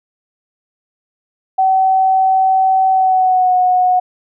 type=tone with pitch glide; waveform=sine; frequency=761 to 731.7 Hz; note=F#5 to F#5; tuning=+48 to -20 cents; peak=-9 dBFS; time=1.58-4 s; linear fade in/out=10 ms; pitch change=-68 cents; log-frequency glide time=2.91-3.55 s; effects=none